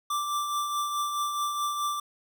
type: tone with tremolo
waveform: square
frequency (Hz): 1174.7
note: D6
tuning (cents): 0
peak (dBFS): -26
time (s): 0.1-2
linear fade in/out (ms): 5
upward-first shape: triangle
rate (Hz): 4.7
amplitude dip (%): 45
effects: none